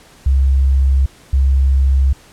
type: tone pair in turn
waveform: sine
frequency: 67.2 / 67.2 Hz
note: C2 / C2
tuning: +47 / +47 cents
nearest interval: unison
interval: 0 cents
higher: neither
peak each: -9 dBFS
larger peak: neither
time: 0.26-1.06 / 1.33-2.13 s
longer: neither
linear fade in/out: 5 ms
effects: pink hiss -45 dBFS RMS until 2.32 s + low-pass 11000 Hz 12 dB/octave